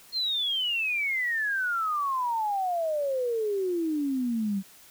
sine exponential sweep, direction down, 4264 to 189.5 Hz, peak -25 dBFS, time 0.12-4.63 s, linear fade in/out 50 ms, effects white hiss -53 dBFS RMS until 4.9 s

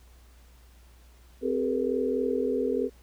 sine tone cluster, 259.9 / 396.6 / 437.7 / 481 Hz, C4 / G4 / A4 / B4, -11 / +20 / -9 / -46 cents, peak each -30 dBFS, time 1.41-2.9 s, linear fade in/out 50 ms, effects added 60 Hz sine -52 dBFS peak until 3.02 s + pink hiss -61 dBFS RMS until 3.02 s

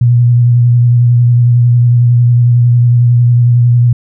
sine tone with vibrato, 120.7 Hz, B2, 39 cents flat, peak -4 dBFS, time 0.01-3.93 s, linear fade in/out 5 ms, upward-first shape sine, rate 11 Hz, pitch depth 23 cents each way, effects none

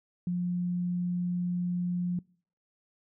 sine tone, 177.3 Hz, F3, 26 cents sharp, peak -27 dBFS, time 0.27-2.19 s, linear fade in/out 2 ms, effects noise-tail reverb RT60 0.5 s tail -25 dB re dry

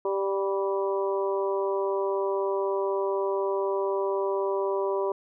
harmonic tone with a mistuned harmonic, 196 Hz, G3, in tune, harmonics 2 / 3 / 4 / 5 / 6, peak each -26 / -31 / -41 / -32 / -41 dBFS, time 0.05-5.12 s, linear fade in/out 2 ms, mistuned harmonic 6, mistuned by -29 cents, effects none

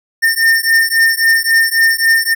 square beating tone pair, 1812 / 1815.7 Hz, A#6 / A#6, -50 / -46 cents, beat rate 3.7 Hz, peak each -13 dBFS, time 0.22-2.35 s, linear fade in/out 20 ms, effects none

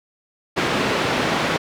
pink band-pass noise, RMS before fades -21 dBFS, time 0.56-1.58 s, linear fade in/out 20 ms, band 180 to 3300 Hz, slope 12 dB/octave, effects none

